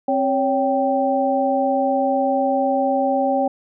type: tone cluster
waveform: sine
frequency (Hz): 266.2 / 558 / 782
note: C4 / C#5 / G5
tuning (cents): +30 / +11 / -4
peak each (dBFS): -22 / -20 / -20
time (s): 0.08-3.48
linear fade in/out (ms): 5
effects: none